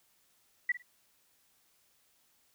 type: tone with echo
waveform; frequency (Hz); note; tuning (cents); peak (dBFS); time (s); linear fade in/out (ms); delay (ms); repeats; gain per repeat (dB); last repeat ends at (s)
sine; 1955; B6; -18; -25; 0.69-0.72; 5; 52; 2; -14; 0.824
effects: white hiss -70 dBFS RMS until 2.54 s